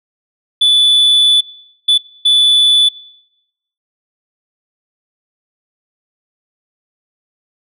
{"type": "tone bursts at uneven times", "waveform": "sine", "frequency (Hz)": 3473, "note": "A7", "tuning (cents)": -23, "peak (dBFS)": -4, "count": 3, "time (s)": [[0.61, 1.41], [1.88, 1.98], [2.25, 2.89]], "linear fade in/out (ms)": 10, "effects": ["noise-tail reverb RT60 0.9 s tail -25 dB re dry", "tanh soft clip ceiling -6 dBFS"]}